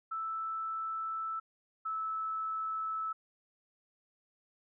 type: tone pair in turn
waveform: sine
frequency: 1318.5 / 1307.1 Hz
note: E6 / E6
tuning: 0 / -15 cents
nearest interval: unison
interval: 15 cents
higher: first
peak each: -34 / -33 dBFS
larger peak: second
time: 0.11-1.4 / 1.85-3.13 s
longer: first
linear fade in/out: 10 ms
effects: none